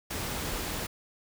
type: noise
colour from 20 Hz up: pink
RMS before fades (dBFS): -34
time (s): 0.1-0.87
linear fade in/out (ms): 10
effects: none